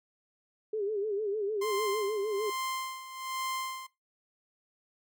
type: tone with vibrato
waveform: sine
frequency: 415.3 Hz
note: G#4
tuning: in tune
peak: -29 dBFS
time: 0.73-2.5 s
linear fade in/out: 5 ms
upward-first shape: sine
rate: 6.6 Hz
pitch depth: 100 cents each way
type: tone with tremolo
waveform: sawtooth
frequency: 1046.5 Hz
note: C6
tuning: in tune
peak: -28 dBFS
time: 1.61-3.87 s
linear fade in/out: 10 ms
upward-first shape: sine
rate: 1.2 Hz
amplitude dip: 75%
effects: noise-tail reverb RT60 0.2 s tail -18 dB re dry

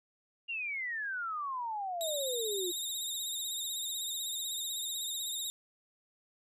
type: exponential sweep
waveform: sine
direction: down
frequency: 2835 to 342.5 Hz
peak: -34 dBFS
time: 0.48-2.72 s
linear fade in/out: 20 ms
type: tone with vibrato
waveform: 20% pulse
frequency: 3729 Hz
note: A#7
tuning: in tune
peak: -29 dBFS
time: 2.01-5.5 s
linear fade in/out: 0 ms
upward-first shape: sine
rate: 16 Hz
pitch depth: 59 cents each way
effects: none

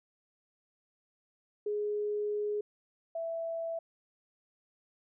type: tone pair in turn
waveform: sine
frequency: 417 / 661.9 Hz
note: G#4 / E5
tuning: +7 / +7 cents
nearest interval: minor sixth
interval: 800 cents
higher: second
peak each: -30 / -33 dBFS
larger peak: first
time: 1.66-2.61 / 3.15-3.79 s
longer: first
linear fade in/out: 5 ms
effects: none

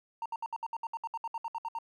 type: tone bursts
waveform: triangle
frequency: 916 Hz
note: A#5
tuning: 31 cents flat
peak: -30 dBFS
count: 16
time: 0.22-1.787 s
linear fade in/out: 2 ms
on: 37 ms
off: 65 ms
effects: tanh soft clip ceiling -27 dBFS

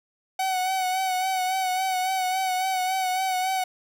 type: tone with vibrato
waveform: 45% pulse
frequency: 749 Hz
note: F#5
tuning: 21 cents sharp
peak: -23 dBFS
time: 0.39-3.64 s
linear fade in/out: 5 ms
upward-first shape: sine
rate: 3.6 Hz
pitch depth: 34 cents each way
effects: none

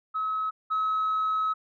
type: tone pair in turn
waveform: sine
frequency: 1284 / 1284 Hz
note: E6 / E6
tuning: -46 / -46 cents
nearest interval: unison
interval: 0 cents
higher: neither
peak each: -25 / -22 dBFS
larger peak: second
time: 0.14-0.51 / 0.7-1.54 s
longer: second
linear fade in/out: 20 ms
effects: tanh soft clip ceiling -21 dBFS

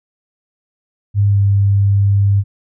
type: tone with pitch glide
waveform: sine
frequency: 101.3 to 99.96 Hz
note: G#2 to G2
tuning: -43 to +34 cents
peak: -9 dBFS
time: 1.14-2.44 s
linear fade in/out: 50 ms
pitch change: -23 cents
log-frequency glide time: 1.29-1.39 s
effects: none

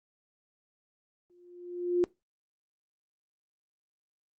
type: tone with exponential growth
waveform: sine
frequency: 353.2 Hz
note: F4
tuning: 20 cents sharp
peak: -20 dBFS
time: 1.3-2.04 s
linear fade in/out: 0 ms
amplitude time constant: 160 ms
effects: noise-tail reverb RT60 0.2 s tail -21 dB re dry + Opus 24 kbps

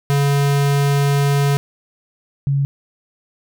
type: tone pair in turn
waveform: square / sine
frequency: 141.4 / 139.37 Hz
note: C#3 / C#3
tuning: +35 / +10 cents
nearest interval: unison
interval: 25 cents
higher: first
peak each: -14 dBFS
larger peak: neither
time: 0.1-1.57 / 2.47-2.65 s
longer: first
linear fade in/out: 0 ms
effects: none

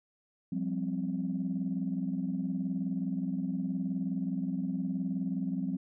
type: chord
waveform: sine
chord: F suspended second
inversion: none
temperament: equal with one note detuned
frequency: 176.85 / 196 / 261.6 Hz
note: F3 / G3 / C4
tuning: +22 / 0 / 0 cents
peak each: -34 dBFS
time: 0.52-5.77 s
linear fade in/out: 5 ms
effects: tanh soft clip ceiling -22 dBFS

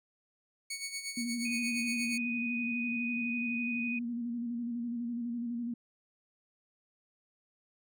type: tone with tremolo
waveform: 15% pulse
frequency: 2227 Hz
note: C#7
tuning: 7 cents sharp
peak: -28 dBFS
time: 0.7-2.18 s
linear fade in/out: 5 ms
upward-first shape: sine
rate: 8.5 Hz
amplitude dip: 65%
type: tone with vibrato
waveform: sine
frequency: 237.2 Hz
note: A#3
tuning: 30 cents sharp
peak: -33 dBFS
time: 1.17-5.74 s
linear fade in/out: 5 ms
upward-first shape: square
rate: 12 Hz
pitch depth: 34 cents each way
type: tone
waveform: sine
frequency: 2489 Hz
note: D#7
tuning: in tune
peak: -34 dBFS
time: 1.45-3.99 s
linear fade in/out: 5 ms
effects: none

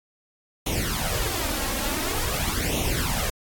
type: noise with flanger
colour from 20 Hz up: pink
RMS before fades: -26 dBFS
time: 0.66-3.3 s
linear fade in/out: 5 ms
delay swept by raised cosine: 0.31 to 3.71 ms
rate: 0.47 Hz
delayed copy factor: +0.75
effects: AAC 64 kbps

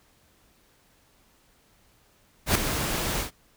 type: noise with ADSR envelope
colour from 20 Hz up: pink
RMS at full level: -19 dBFS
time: 2.46-3.31 s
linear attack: 93 ms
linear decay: 3 ms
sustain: -9 dB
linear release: 110 ms
effects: pink hiss -62 dBFS RMS until 3.56 s

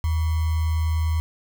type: tone with sample-and-hold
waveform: sine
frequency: 80.1 Hz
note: E2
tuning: 49 cents flat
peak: -19 dBFS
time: 0.04-1.2 s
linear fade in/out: 0 ms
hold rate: 1050 Hz
effects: none

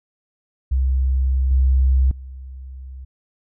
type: tone with level steps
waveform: sine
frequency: 65.41 Hz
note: C2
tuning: in tune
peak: -15 / -12 / -32 dBFS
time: 0.71-3.05 s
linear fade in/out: 10 ms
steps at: 1.51 / 2.11 s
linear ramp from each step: 2 ms
effects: none

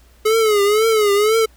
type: tone with vibrato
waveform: square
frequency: 425.9 Hz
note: G#4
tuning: 44 cents sharp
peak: -13 dBFS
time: 0.25-1.46 s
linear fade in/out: 10 ms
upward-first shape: triangle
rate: 2 Hz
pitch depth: 120 cents each way
effects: added 60 Hz sine -48 dBFS peak until 1.56 s + pink hiss -54 dBFS RMS until 1.56 s

